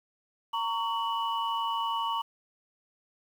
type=tone cluster; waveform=sine; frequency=919 / 1122 / 2953 Hz; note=A#5 / C#6 / F#7; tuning=-25 / +21 / -4 cents; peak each=-30 / -31 / -36 dBFS; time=0.53-2.22 s; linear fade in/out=10 ms; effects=tanh soft clip ceiling -18 dBFS + 9-bit